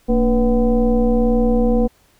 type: tone with frequency modulation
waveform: sine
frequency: 230.1 Hz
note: A#3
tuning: 22 cents flat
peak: -12 dBFS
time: 0.08-1.88 s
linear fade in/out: 20 ms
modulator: 261 Hz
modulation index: 1.2
effects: pink hiss -56 dBFS RMS until 2.19 s